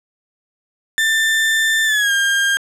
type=tone with pitch glide; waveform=35% pulse; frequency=1782 to 1606 Hz; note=A6 to G6; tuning=+22 to +41 cents; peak=-12 dBFS; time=0.98-2.57 s; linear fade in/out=0 ms; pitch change=-181 cents; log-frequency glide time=1.85-2.12 s; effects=low-pass 11000 Hz 12 dB/octave + 9-bit